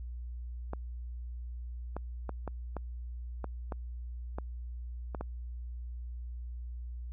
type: clicks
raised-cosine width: 1 ms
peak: -23 dBFS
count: 10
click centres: 0.734 / 1.966 / 2.293 / 2.477 / 2.767 / 3.443 / 3.722 / 4.385 / 5.148 / 5.21 s
effects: added 60 Hz sine -38 dBFS peak until 7.12 s